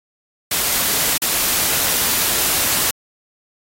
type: noise with dropouts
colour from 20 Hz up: white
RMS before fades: -18 dBFS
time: 0.51-2.91 s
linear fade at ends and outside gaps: 5 ms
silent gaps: 1.179-1.218 s
effects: AAC 48 kbps